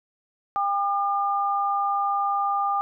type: tone pair together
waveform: sine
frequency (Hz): 800 / 1205.4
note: G5 / D6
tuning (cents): +35 / +45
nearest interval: perfect fifth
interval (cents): 710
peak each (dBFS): -24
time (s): 0.56-2.81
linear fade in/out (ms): 0
effects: none